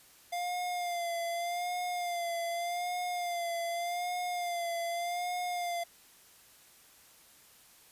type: tone with vibrato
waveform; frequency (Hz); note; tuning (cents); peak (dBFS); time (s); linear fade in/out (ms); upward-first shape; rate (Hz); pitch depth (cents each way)
square; 698.5; F5; 0; -33; 0.32-5.84; 10; sine; 0.84; 46
effects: white hiss -59 dBFS RMS until 7.91 s + resampled to 32000 Hz